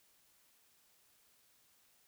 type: silence
effects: white hiss -70 dBFS RMS until 2.07 s